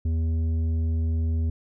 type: tone with tanh clipping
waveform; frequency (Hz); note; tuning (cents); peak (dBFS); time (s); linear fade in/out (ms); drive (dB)
sine; 81.1; E2; -28; -23; 0.05-1.5; 5; 8
effects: none